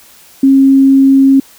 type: tone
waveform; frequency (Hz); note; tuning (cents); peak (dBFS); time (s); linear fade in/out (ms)
sine; 270.5; C#4; -42; -3; 0.43-1.4; 5
effects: white hiss -41 dBFS RMS until 1.58 s